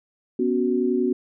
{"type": "chord", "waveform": "sine", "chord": "B suspended second", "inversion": "none", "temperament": "equal", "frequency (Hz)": [246.9, 277.2, 370], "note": ["B3", "C#4", "F#4"], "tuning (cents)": [0, 0, 0], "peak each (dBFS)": [-23, -26, -22], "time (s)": [0.39, 1.13], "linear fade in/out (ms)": 5, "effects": []}